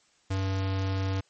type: tone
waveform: square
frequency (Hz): 96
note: G2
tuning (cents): -36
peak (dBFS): -27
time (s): 0.3-1.21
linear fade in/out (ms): 10
effects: white hiss -65 dBFS RMS until 1.29 s + MP3 32 kbps